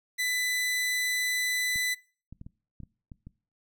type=tone; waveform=sawtooth; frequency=1997 Hz; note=B6; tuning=19 cents sharp; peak=-23 dBFS; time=0.18-1.95 s; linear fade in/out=20 ms
type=clicks; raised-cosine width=5 ms; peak=-31 dBFS; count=8; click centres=1.759 / 2.326 / 2.414 / 2.465 / 2.803 / 2.834 / 3.118 / 3.27 s
effects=noise-tail reverb RT60 0.4 s tail -22 dB re dry

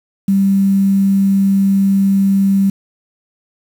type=tone with quantisation; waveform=sine; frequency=195.8 Hz; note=G3; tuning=2 cents flat; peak=-9 dBFS; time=0.28-2.7 s; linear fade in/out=5 ms; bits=6; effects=none

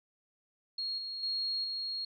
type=tone with level steps; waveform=sine; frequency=4283 Hz; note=C8; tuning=40 cents sharp; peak=-33 / -37 / -31 / -34 dBFS; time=0.78-2.05 s; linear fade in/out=5 ms; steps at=0.98 / 1.23 / 1.64 s; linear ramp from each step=2 ms; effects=none

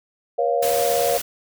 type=chord; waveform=sine; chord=Bb minor; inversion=none; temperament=equal with one note detuned; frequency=477.9 / 554.4 / 698.5 Hz; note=Bb4 / Db5 / F5; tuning=+43 / 0 / 0 cents; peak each=-22 dBFS; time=0.38-1.18 s; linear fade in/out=10 ms
type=noise; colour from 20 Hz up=white; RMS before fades=-27 dBFS; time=0.62-1.22 s; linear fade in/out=10 ms
effects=none

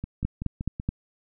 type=two click trains; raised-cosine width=5 ms; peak=-13 / -19 dBFS; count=4 / 5; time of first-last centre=0.25-0.89 / 0.04-0.799 s; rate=4.69 / 5.27 Hz; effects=none

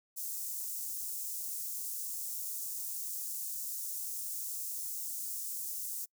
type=high-pass noise; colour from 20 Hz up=white; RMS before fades=-39 dBFS; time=0.16-6.06 s; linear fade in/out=20 ms; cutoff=6400 Hz; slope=24 dB/octave; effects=noise-tail reverb RT60 0.1 s tail -26 dB re dry

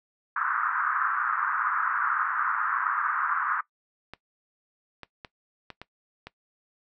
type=band-pass noise; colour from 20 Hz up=white; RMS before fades=-27 dBFS; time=0.36-3.61 s; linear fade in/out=5 ms; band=1100 to 1500 Hz; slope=48 dB/octave
type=clicks; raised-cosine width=0.3 ms; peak=-23 dBFS; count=6; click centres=4.136 / 5.033 / 5.248 / 5.703 / 5.816 / 6.27 s
effects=noise-tail reverb RT60 0.1 s tail -19 dB re dry

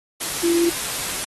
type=tone in noise; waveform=sine; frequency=340 Hz; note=F4; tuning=46 cents flat; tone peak=-16 dBFS; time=0.43-0.7 s; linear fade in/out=10 ms; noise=white; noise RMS=-26 dBFS; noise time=0.2-1.25 s; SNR=+7 dB; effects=AAC 32 kbps

